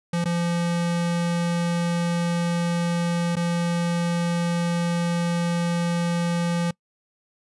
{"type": "tone with dropouts", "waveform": "square", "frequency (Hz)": 171.7, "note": "F3", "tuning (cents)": -29, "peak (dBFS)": -22, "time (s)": [0.13, 6.71], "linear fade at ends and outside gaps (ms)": 5, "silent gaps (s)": [[0.243, 0.255], [3.356, 3.366]], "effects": ["noise-tail reverb RT60 0.1 s tail -24 dB re dry", "resampled to 24000 Hz"]}